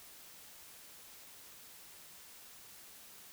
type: silence
effects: white hiss -55 dBFS RMS until 3.32 s